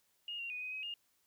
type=tone with pitch steps; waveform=sine; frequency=2852 / 2762 / 2479 / 2506 / 2536 / 2833 Hz; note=F7 / F7 / D#7 / D#7 / D#7 / F7; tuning=+36 / -20 / -7 / +12 / +32 / +24 cents; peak=-39 dBFS; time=0.28-0.94 s; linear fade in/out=2 ms; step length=110 ms; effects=white hiss -75 dBFS RMS until 1.26 s